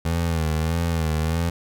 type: tone with vibrato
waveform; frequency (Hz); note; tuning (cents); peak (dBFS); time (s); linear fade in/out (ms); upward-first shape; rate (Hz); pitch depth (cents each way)
25% pulse; 81.2; E2; -26; -17; 0.05-1.5; 5; sine; 1.6; 72
effects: none